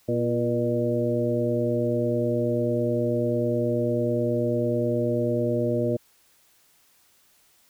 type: harmonic tone with a mistuned harmonic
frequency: 120 Hz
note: B2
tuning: 49 cents flat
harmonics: 1 / 2 / 3 / 4 / 5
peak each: -28 / -28 / -28 / -28 / -28 dBFS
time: 0.08-5.97 s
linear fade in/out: 10 ms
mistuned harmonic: 3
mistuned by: -45 cents
effects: white hiss -61 dBFS RMS until 7.69 s